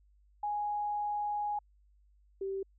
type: tone pair in turn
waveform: sine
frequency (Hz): 830 / 388.2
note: G#5 / G4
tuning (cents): -1 / -17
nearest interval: octave + minor second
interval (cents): 1316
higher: first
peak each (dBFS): -31 / -33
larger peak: first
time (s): 0.43-1.59 / 2.41-2.63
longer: first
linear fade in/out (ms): 5
effects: added 50 Hz sine -62 dBFS peak until 2.78 s